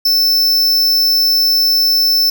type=tone; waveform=square; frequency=5300 Hz; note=E8; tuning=9 cents sharp; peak=-10 dBFS; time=0.05-2.3 s; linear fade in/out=5 ms; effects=8-bit